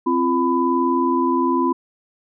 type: tone cluster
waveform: sine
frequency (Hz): 262.3 / 343.1 / 1000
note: C4 / F4 / B5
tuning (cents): +4 / -31 / +21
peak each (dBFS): -20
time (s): 0.06-1.73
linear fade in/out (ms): 10
effects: none